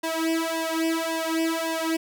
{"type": "tone with flanger", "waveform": "sawtooth", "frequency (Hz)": 325.7, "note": "E4", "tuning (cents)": -21, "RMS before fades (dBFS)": -26, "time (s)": [0.03, 1.97], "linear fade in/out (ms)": 10, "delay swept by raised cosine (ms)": [1.1, 2.7], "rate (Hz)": 1.8, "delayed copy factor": 1, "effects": []}